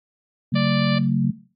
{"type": "chord", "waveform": "sine", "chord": "F# minor", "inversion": "second", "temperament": "equal with one note detuned", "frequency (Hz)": [138.59, 185, 225], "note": ["C#3", "F#3", "A3"], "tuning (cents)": [0, 0, 39], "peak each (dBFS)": -21, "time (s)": [0.52, 1.31], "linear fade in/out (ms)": 10}
{"type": "harmonic tone", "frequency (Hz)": 587.3, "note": "D5", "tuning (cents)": 0, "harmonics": [1, 2, 3, 4, 5, 6, 7, 8], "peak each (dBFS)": [-27, -30, -32, -33, -34, -35, -35, -36], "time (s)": [0.55, 0.99], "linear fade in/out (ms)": 10}
{"effects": ["noise-tail reverb RT60 0.4 s tail -18 dB re dry", "AAC 32 kbps"]}